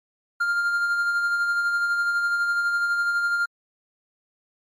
triangle tone with tremolo, 1400 Hz, F6, 4 cents sharp, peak -17 dBFS, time 0.4-3.46 s, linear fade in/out 10 ms, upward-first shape sine, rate 12 Hz, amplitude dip 35%, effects MP3 64 kbps

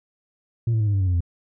sine tone with pitch steps, 115.9 / 111.11 / 106.53 / 102.13 / 97.91 / 93.87 / 89.99 / 86.28 Hz, A#2 / A2 / G#2 / G#2 / G2 / F#2 / F#2 / F2, -10 / +17 / +45 / -29 / -2 / +25 / -48 / -20 cents, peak -15 dBFS, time 0.67-1.206 s, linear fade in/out 5 ms, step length 67 ms, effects tanh soft clip ceiling -17 dBFS

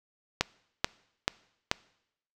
click train, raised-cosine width 0.2 ms, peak -6 dBFS, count 4, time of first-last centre 0.41-1.714 s, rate 2.3 Hz, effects noise-tail reverb RT60 0.8 s tail -23 dB re dry

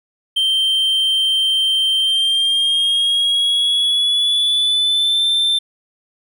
triangle tone with pitch glide, 3136 to 3561 Hz, G7 to A7, 0 to +20 cents, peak -12 dBFS, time 0.36-5.59 s, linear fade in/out 10 ms, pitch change +220 cents, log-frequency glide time 1.98-5.26 s, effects none

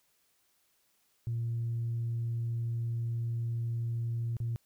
sine tone with dropouts, 116.54 Hz, A#2, in tune, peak -29 dBFS, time 1.27-4.56 s, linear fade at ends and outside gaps 0 ms, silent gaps 4.368-4.402 s, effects tanh soft clip ceiling -27 dBFS + white hiss -72 dBFS RMS until 4.65 s

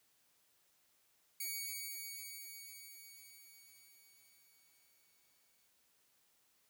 5% pulse tone with exponential decay, 2251 Hz, C#7, 26 cents sharp, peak -29 dBFS, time 1.4-5.68 s, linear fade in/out 5 ms, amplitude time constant 930 ms, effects white hiss -74 dBFS RMS until 6.69 s + high-pass 60 Hz 12 dB/octave

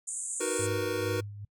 white band-pass noise, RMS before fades -36 dBFS, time 0.07-0.67 s, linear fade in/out 10 ms, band 6900 to 9400 Hz, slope 96 dB/octave
square chord, B major seventh, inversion first, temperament equal with one note detuned, 311.1 / 370 / 468.6 / 493.9 Hz, D#4 / F#4 / A#4 / B4, 0 / 0 / +9 / 0 cents, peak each -38 / -35 / -34 / -36 dBFS, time 0.4-1.21 s, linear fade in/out 10 ms
sine tone with tremolo, 102.4 Hz, G#2, 24 cents flat, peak -32 dBFS, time 0.59-1.45 s, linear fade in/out 5 ms, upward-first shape sine, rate 2.3 Hz, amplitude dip 65%
effects noise-tail reverb RT60 0.1 s tail -26 dB re dry

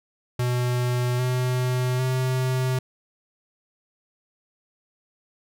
square tone with pitch steps, 123.5 / 126.24 / 129.04 Hz, B2 / B2 / C3, 0 / +38 / -24 cents, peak -22 dBFS, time 0.39-2.79 s, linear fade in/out 5 ms, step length 800 ms, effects none

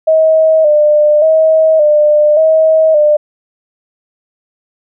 sine tone with vibrato, 617 Hz, D#5, 15 cents flat, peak -5 dBFS, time 0.07-3.17 s, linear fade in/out 10 ms, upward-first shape square, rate 0.87 Hz, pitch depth 51 cents each way, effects none

